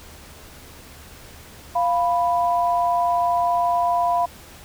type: tone pair together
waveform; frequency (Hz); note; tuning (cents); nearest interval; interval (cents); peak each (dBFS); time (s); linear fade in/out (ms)
sine; 696.9 / 987.8; F5 / B5; -4 / 0; tritone; 604; -19 / -21; 1.75-4.26; 10
effects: added 76 Hz sine -49 dBFS peak until 4.64 s + pink hiss -44 dBFS RMS until 4.64 s